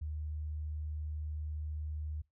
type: tone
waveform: sine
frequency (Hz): 76.2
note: D#2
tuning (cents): -36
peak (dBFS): -36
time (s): 0.01-2.22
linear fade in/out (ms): 10
effects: noise-tail reverb RT60 0.2 s tail -24 dB re dry